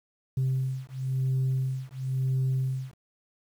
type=beating tone pair; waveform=sine; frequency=130.81 / 131.79 Hz; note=C3 / C3; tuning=0 / +13 cents; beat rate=0.98 Hz; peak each=-27 / -27 dBFS; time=0.37-2.94 s; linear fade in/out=5 ms; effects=tanh soft clip ceiling -21 dBFS + 9-bit